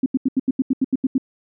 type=tone bursts; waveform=sine; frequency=262.6 Hz; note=C4; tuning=6 cents sharp; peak=-14 dBFS; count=11; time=0.03-1.181 s; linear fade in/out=5 ms; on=31 ms; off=81 ms; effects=none